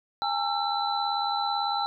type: tone cluster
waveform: sine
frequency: 814 / 892 / 1344 / 4003 Hz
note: G#5 / A5 / E6 / B7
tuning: -35 / +23 / +33 / +23 cents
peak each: -28 / -32 / -32 / -32 dBFS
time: 0.22-1.86 s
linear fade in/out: 0 ms
effects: none